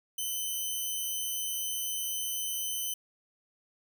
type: tone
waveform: 5% pulse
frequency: 3038 Hz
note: F#7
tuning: 45 cents sharp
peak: -23 dBFS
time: 0.18-2.94 s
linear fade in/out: 5 ms
effects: none